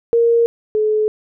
sine tone pair in turn, 466.2 / 428.8 Hz, A#4 / A4, 0 / -45 cents, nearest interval minor second, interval 145 cents, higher first, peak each -10 / -13 dBFS, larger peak first, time 0.13-0.46 / 0.75-1.08 s, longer neither, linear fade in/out 0 ms, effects none

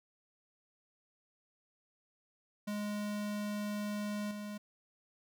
square tone with level steps, 207.7 Hz, G#3, in tune, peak -36 / -41 dBFS, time 2.67-4.58 s, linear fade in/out 10 ms, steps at 4.31 s, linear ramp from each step 2 ms, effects none

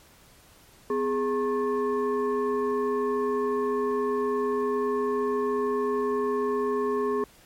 sine tone with frequency modulation, 415.3 Hz, G#4, in tune, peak -23 dBFS, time 0.9-7.24 s, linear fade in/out 2 ms, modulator 668 Hz, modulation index 0.84, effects pink hiss -55 dBFS RMS until 7.45 s + MP3 64 kbps

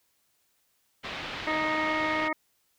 white low-pass noise, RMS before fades -37 dBFS, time 1.03-2.29 s, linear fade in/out 20 ms, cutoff 3500 Hz, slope 24 dB/octave
harmonic tone, 311.1 Hz, D#4, in tune, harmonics 1 / 2 / 3 / 4 / 6 / 7, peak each -33 / -33 / -33 / -33 / -33 / -33 dBFS, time 1.47-2.33 s, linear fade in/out 5 ms
effects white hiss -71 dBFS RMS until 2.78 s

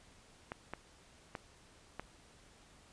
clicks, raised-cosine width 0.5 ms, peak -25 dBFS, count 4, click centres 0.519 / 0.736 / 1.352 / 1.996 s, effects pink hiss -62 dBFS RMS until 2.92 s + resampled to 22050 Hz

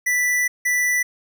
square tone bursts at uneven times, 1975.5 Hz, B6, in tune, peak -18 dBFS, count 2, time 0.06-0.48 / 0.65-1.03 s, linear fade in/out 10 ms, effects none

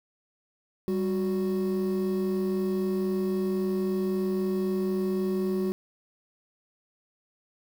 triangle tone pair together, 195.5 / 369.1 Hz, G3 / F#4, -4 / -4 cents, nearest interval major seventh, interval 1100 cents, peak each -25 dBFS, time 0.88-5.72 s, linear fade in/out 0 ms, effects tanh soft clip ceiling -17 dBFS + 8-bit

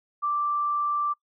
sine tone, 1174 Hz, D6, 1 cent flat, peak -23 dBFS, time 0.22-1.14 s, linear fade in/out 20 ms, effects noise-tail reverb RT60 0.1 s tail -24 dB re dry

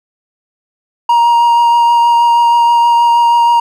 triangle tone with vibrato, 942 Hz, A#5, 18 cents sharp, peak -4 dBFS, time 1.09-3.6 s, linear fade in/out 5 ms, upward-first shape triangle, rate 6.3 Hz, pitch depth 13 cents each way, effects none

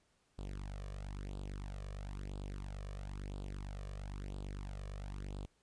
sawtooth tone with flanger, 48.82 Hz, G1, 6 cents flat, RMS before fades -44 dBFS, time 0.38-5.46 s, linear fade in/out 10 ms, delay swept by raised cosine 0.24 to 1.74 ms, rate 1 Hz, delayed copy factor +0.85, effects pink hiss -75 dBFS RMS until 5.62 s + resampled to 22050 Hz

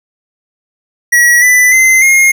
square tone with pitch steps, 1921 / 1991 / 2064 / 2139 Hz, B6 / B6 / C7 / C7, -48 / +14 / -24 / +38 cents, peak -5 dBFS, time 1.12-2.32 s, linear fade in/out 10 ms, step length 300 ms, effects none

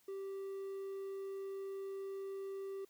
triangle tone, 390 Hz, G4, 9 cents flat, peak -39 dBFS, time 0.08-2.85 s, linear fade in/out 5 ms, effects white hiss -71 dBFS RMS until 2.89 s

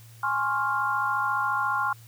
sine chord, Db major seventh, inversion second, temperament equal with one note detuned, 830.6 / 1054.4 / 1108.7 / 1396.9 Hz, Ab5 / C6 / Db6 / F6, 0 / +13 / 0 / 0 cents, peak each -30 / -28 / -32 / -27 dBFS, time 0.23-1.93 s, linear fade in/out 5 ms, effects added 114 Hz sine -47 dBFS peak until 2.07 s + white hiss -55 dBFS RMS until 2.07 s

